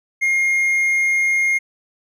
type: tone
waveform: triangle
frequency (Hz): 2133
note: C7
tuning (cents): +33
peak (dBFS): -13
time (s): 0.21-1.59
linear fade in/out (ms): 20
effects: none